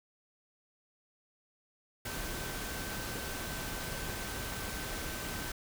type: tone in noise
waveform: sine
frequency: 1542 Hz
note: G6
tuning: 29 cents flat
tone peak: -47 dBFS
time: 2.05-5.52 s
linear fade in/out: 5 ms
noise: pink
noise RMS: -39 dBFS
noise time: 2.05-5.52 s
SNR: -11 dB
effects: none